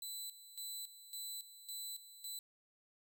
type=tone with tremolo; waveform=15% pulse; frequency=4000 Hz; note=B7; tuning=21 cents sharp; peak=-36 dBFS; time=0.02-2.39 s; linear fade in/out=2 ms; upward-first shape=square; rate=1.8 Hz; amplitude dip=75%; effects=none